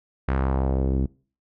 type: tone with low-pass filter sweep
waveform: sawtooth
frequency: 66.4 Hz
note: C2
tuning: 26 cents sharp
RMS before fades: -23 dBFS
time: 0.28-1.06 s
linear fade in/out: 5 ms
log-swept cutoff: 1800 to 280 Hz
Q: 1.5
effects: noise-tail reverb RT60 0.4 s tail -23 dB re dry